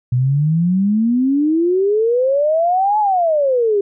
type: exponential two-way sweep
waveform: sine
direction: up then down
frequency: 121 to 864 to 391.8 Hz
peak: -12 dBFS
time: 0.12-3.81 s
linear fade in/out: 5 ms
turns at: 2.99 s
effects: none